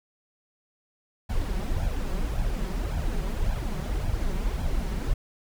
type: noise with flanger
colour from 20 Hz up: brown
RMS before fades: -27 dBFS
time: 1.29-5.14 s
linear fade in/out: 10 ms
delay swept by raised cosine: 1.2 to 5.4 ms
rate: 1.8 Hz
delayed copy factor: +0.65
effects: none